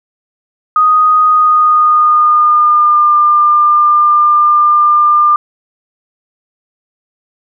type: tone with pitch glide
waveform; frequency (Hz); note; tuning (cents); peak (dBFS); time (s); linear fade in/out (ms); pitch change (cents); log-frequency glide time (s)
sine; 1244.5 to 1198.6; D#6 to D6; 0 to +35; -5; 0.76-5.36; 2; -65; 1.25-3.11
effects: none